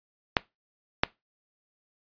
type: clicks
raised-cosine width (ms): 0.3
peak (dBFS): -3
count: 2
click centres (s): 0.368 / 1.035
effects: noise-tail reverb RT60 0.2 s tail -21 dB re dry + resampled to 11025 Hz